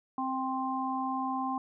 harmonic tone, 262.4 Hz, C4, 5 cents sharp, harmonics 1 / 3 / 4, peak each -34 / -34 / -34 dBFS, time 0.18-1.58 s, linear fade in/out 2 ms, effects none

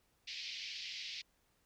white band-pass noise, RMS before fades -45 dBFS, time 0.27-1.22 s, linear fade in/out 10 ms, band 2100 to 5200 Hz, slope 48 dB/octave, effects pink hiss -75 dBFS RMS until 1.65 s

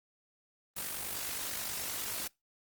white noise with amplitude modulation, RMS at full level -35 dBFS, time 0.76-2.28 s, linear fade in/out 10 ms, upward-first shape sine, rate 49.4 Hz, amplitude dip 60%, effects noise-tail reverb RT60 0.2 s tail -23 dB re dry + Opus 24 kbps

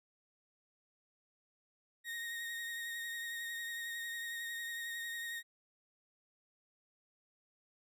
35% pulse tone with vibrato, 1864.7 Hz, A#6, in tune, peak -38 dBFS, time 2.04-5.43 s, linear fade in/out 50 ms, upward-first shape triangle, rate 11 Hz, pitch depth 27 cents each way, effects none

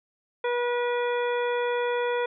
harmonic tone, 484.6 Hz, B4, 33 cents flat, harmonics 1 / 2 / 3 / 4 / 5 / 7, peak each -25 / -31 / -35 / -37 / -39 / -42 dBFS, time 0.44-2.26 s, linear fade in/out 5 ms, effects none

